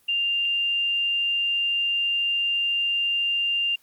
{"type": "tone", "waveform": "sine", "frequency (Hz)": 2794, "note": "F7", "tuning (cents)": 0, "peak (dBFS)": -21, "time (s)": [0.08, 3.76], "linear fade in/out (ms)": 10, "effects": ["white hiss -61 dBFS RMS until 3.82 s", "Opus 24 kbps"]}